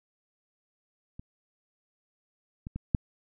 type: clicks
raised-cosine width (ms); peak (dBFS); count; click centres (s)
5; -29 / -25 / -22 / -10; 4; 1.195 / 2.669 / 2.76 / 2.948
effects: none